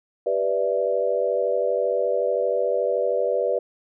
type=chord; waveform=sine; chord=E minor seventh; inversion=first; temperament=equal; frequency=392 / 493.9 / 587.3 / 659.3 Hz; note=G4 / B4 / D5 / E5; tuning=0 / 0 / 0 / 0 cents; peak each=-28 / -23 / -24 / -29 dBFS; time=0.26-3.59 s; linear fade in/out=5 ms; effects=none